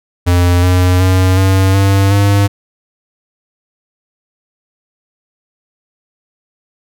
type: tone with pitch steps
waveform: square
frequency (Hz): 88.3 / 90.63 / 93.01 / 95.46 / 97.97 / 100.56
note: F2 / F#2 / F#2 / G2 / G2 / G2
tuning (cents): +20 / -35 / +10 / -45 / -1 / +45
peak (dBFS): -8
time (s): 0.26-2.48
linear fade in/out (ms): 20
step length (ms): 370
effects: none

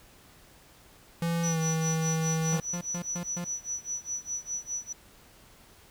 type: tone with pitch glide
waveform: square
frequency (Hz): 168.3 to 160.89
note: E3 to E3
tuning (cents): +36 to -42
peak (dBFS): -27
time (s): 1.22-2.6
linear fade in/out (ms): 2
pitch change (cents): -78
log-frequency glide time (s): 1.45-1.59
type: tone with tremolo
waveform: sine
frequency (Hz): 5920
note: F#8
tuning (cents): 0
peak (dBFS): -29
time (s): 1.43-4.93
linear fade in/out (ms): 10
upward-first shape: sine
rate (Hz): 4.9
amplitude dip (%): 95
type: tone bursts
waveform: 45% pulse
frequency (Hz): 174.61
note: F3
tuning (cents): 0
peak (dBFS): -32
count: 5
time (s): 2.52-3.445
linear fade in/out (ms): 5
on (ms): 81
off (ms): 130
effects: pink hiss -56 dBFS RMS until 5.9 s

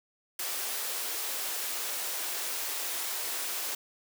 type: high-pass noise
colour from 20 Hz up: white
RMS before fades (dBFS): -34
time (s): 0.39-3.75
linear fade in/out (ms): 5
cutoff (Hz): 340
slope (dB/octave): 24
effects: none

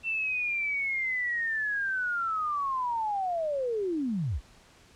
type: linear sweep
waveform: sine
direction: down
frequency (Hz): 2695 to 43.65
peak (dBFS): -27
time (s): 0.03-4.41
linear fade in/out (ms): 50
effects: pink hiss -57 dBFS RMS until 4.95 s + low-pass 8000 Hz 12 dB/octave

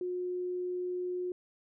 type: tone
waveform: sine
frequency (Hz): 360.6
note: F#4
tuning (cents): -45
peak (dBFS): -32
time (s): 0.01-1.32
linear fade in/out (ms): 2
effects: none

